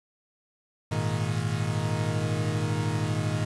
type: chord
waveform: 40% pulse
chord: Ab suspended second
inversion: none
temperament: equal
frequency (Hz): 103.83 / 116.54 / 155.56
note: Ab2 / Bb2 / Eb3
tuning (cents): 0 / 0 / 0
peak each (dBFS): -29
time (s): 0.91-3.45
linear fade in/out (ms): 10
effects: resampled to 24000 Hz + 8-bit